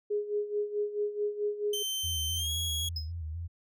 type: tone with tremolo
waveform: sine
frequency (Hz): 415.3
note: G#4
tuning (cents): 0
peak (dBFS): -26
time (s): 0.1-1.83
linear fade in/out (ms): 10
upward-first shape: sine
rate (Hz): 4.6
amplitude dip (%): 75
type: tone with pitch glide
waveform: sawtooth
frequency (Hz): 3100 to 3322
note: G7 to G#7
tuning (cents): -20 to 0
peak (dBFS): -28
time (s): 1.73-2.89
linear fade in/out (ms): 5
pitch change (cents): +120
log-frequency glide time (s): 2.35-2.51
type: tone with vibrato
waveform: sine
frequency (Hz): 81.4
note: E2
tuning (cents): -21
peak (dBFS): -34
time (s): 2.03-3.48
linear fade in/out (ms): 20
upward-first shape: square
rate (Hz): 3.8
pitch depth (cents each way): 73
type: tone with exponential decay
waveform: triangle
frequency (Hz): 5110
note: D#8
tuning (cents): +45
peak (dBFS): -30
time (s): 2.96-3.12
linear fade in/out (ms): 5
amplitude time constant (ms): 34
effects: none